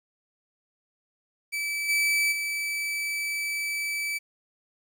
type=tone with level steps; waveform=40% pulse; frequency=2308 Hz; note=D7; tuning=31 cents flat; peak=-27 / -21 / -27 dBFS; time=1.52-4.19 s; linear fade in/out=20 ms; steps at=1.88 / 2.31 s; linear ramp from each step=20 ms; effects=10-bit